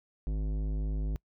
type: tone with tanh clipping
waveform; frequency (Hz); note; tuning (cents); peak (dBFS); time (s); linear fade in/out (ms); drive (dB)
sine; 51.91; G#1; 0; -31; 0.27-1.16; 0; 15
effects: noise-tail reverb RT60 0.1 s tail -25 dB re dry